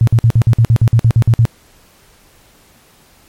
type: tone bursts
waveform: sine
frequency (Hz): 114.8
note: A#2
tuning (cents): -26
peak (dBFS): -5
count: 13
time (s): 0.01-1.453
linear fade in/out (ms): 0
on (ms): 63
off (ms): 52
effects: pink hiss -48 dBFS RMS until 3.28 s + MP3 64 kbps